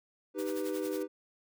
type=chord; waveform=triangle; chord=Eb augmented; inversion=none; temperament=equal; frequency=311.1 / 392 / 493.9 Hz; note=Eb4 / G4 / B4; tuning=0 / 0 / 0 cents; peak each=-34 / -34 / -35 dBFS; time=0.34-1.08 s; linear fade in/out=50 ms
type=noise with tremolo; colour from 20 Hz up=white; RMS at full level=-45 dBFS; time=0.38-1.03 s; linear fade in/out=10 ms; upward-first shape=sine; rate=11 Hz; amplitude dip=75%
effects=none